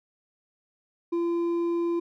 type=tone with hard clipping; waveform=sine; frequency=341 Hz; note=F4; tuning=41 cents flat; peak=-25 dBFS; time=1.12-2 s; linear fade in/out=10 ms; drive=4 dB; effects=none

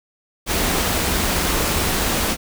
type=band-stop noise; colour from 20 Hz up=pink; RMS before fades=-20 dBFS; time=0.46-2.37 s; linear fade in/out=50 ms; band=100 to 140 Hz; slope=96 dB/octave; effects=none

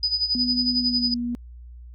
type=tone with tremolo; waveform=sine; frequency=4978 Hz; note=D#8; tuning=in tune; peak=-18 dBFS; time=0.03-1.14 s; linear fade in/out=2 ms; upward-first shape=sine; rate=11 Hz; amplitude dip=75%
type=tone with pitch glide; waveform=sine; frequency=245.8 to 240.5 Hz; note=B3 to B3; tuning=-8 to -46 cents; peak=-24 dBFS; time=0.35-1.35 s; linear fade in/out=0 ms; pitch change=-38 cents; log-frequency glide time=0.79-1.08 s
effects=added 60 Hz sine -39 dBFS peak until 1.94 s + AAC 48 kbps

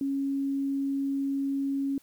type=tone; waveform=sine; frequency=275.5 Hz; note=C#4; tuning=11 cents flat; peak=-26 dBFS; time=0.01-1.98 s; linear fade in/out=2 ms; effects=white hiss -62 dBFS RMS until 2.02 s

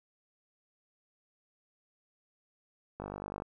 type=click train; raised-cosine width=1 ms; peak=-25 dBFS; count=22; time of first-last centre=3-3.421 s; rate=49.9 Hz; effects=11-bit

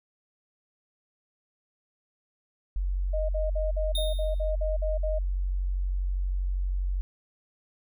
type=tone; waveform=sine; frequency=46.25 Hz; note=F#1; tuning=in tune; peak=-25 dBFS; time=2.76-7.01 s; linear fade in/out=0 ms
type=tone bursts; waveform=sine; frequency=622.3 Hz; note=D#5; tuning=in tune; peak=-29 dBFS; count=10; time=3.13-5.189 s; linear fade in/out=10 ms; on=160 ms; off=51 ms
type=tone with exponential decay; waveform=square; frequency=3675 Hz; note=A#7; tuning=25 cents flat; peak=-28 dBFS; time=3.95-4.51 s; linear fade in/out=2 ms; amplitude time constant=120 ms
effects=none

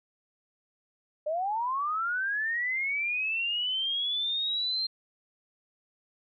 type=linear sweep; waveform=sine; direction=up; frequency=587.3 to 4186 Hz; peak=-27 dBFS; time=1.26-4.87 s; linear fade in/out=10 ms; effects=none

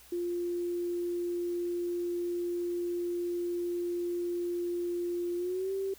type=tone with pitch glide; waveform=sine; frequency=349.2 to 387.5 Hz; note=F4 to G4; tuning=0 to -20 cents; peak=-30 dBFS; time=0.12-5.94 s; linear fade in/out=5 ms; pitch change=+180 cents; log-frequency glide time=5.37-5.72 s; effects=added 60 Hz sine -63 dBFS peak until 5.98 s + white hiss -56 dBFS RMS until 5.98 s

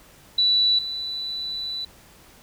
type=tone pair in turn; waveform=sine; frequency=3951 / 3973 Hz; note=B7 / B7; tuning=0 / +10 cents; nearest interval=unison; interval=10 cents; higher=second; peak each=-16 / -27 dBFS; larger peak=first; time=0.38-0.79 / 0.79-1.85 s; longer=second; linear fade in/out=5 ms; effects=pink hiss -51 dBFS RMS until 2.42 s

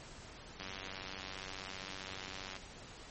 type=click train; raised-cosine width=0.2 ms; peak=-26 dBFS; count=188; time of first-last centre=0.6-2.564 s; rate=95.2 Hz; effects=pink hiss -52 dBFS RMS until 3.1 s + MP3 32 kbps

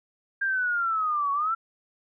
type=linear two-way sweep; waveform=sine; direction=down then up; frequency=1607 to 1108.7 to 1368 Hz; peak=-23 dBFS; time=0.41-1.55 s; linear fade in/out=10 ms; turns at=1.32 s; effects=none

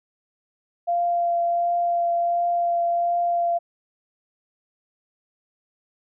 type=tone with vibrato; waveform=sine; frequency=691 Hz; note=F5; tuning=19 cents flat; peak=-19 dBFS; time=0.87-3.59 s; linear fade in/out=20 ms; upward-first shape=triangle; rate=1.4 Hz; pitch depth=12 cents each way; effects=none

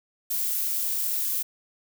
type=noise; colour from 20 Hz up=violet; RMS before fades=-27 dBFS; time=0.3-1.43 s; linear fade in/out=10 ms; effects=none

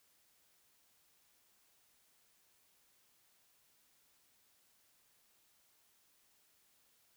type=silence; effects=white hiss -72 dBFS RMS until 7.16 s

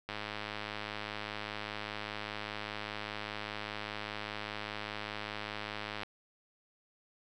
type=click train; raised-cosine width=0.3 ms; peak=-22 dBFS; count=625; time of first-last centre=0.09-6.033 s; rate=105 Hz; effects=none

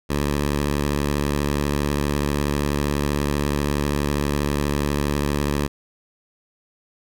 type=tone with vibrato; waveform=10% pulse; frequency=72.3 Hz; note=D2; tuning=27 cents flat; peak=-12 dBFS; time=0.09-5.68 s; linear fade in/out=20 ms; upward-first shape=square; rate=16 Hz; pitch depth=29 cents each way; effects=none

